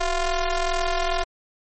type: ring-modulated tone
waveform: sawtooth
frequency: 352.2 Hz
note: F4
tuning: 15 cents sharp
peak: -14 dBFS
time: 0-1.24 s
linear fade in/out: 10 ms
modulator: 331 Hz
effects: MP3 32 kbps